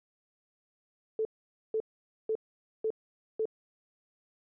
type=tone bursts; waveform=sine; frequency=439.4 Hz; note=A4; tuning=2 cents flat; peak=-27 dBFS; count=5; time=1.19-3.455 s; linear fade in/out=2 ms; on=61 ms; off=490 ms; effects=none